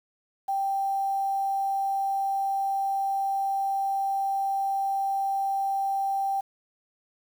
sine tone with quantisation, 784 Hz, G5, in tune, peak -24 dBFS, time 0.48-6.41 s, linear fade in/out 10 ms, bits 8, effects none

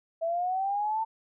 sine linear sweep, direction up, 651 to 900 Hz, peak -26 dBFS, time 0.21-1.05 s, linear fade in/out 20 ms, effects none

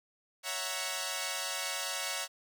5% pulse chord, F# dominant seventh, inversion second, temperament equal, 554.4 / 659.3 / 740 / 932.3 Hz, C#5 / E5 / F#5 / A#5, 0 / 0 / 0 / 0 cents, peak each -28 dBFS, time 0.43-2.28 s, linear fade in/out 50 ms, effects none

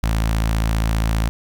sawtooth tone with notch filter, 55 Hz, A1, in tune, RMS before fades -19 dBFS, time 0.03-1.29 s, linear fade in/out 0 ms, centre 400 Hz, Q 1.2, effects 9-bit

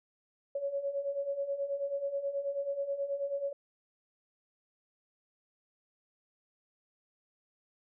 sine beating tone pair, 553 / 562.3 Hz, C#5 / C#5, -4 / +25 cents, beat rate 9.3 Hz, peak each -38 / -33 dBFS, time 0.55-3.53 s, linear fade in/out 5 ms, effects none

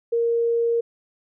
sine tone, 466.2 Hz, A#4, in tune, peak -18 dBFS, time 0.12-0.81 s, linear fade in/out 10 ms, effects none

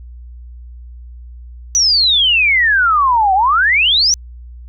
sine exponential two-way sweep, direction down then up, 6030 to 740 to 6030 Hz, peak -9 dBFS, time 1.75-4.14 s, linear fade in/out 0 ms, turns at 3.34 s, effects added 60 Hz sine -31 dBFS peak until 4.68 s

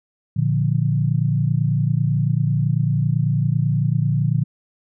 sine chord, Bb major, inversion none, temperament equal, 116.54 / 146.83 / 174.61 Hz, Bb2 / D3 / F3, 0 / 0 / 0 cents, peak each -20 / -19 / -24 dBFS, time 0.36-4.44 s, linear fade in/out 10 ms, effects none

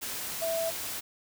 sine tone in noise, 659.3 Hz, E5, in tune, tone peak -28 dBFS, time 0.41-0.71 s, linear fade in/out 20 ms, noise white, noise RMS -36 dBFS, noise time 0.01-1.01 s, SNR +5 dB, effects none

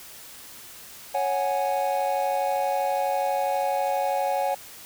triangle chord, C# suspended fourth, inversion none, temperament just, 554.4 / 739.2 / 831.5 Hz, C#5 / F#5 / G#5, 0 / -2 / +2 cents, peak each -25 dBFS, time 1.14-4.55 s, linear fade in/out 10 ms, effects white hiss -44 dBFS RMS until 4.85 s

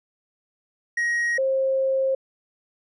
triangle / sine tone pair in turn, 1888 / 532.7 Hz, A#6 / C5, +22 / +31 cents, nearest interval octave + minor seventh, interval 2191 cents, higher first, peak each -19 dBFS, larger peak neither, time 0.97-1.38 / 1.38-2.15 s, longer second, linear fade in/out 5 ms, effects resampled to 22050 Hz

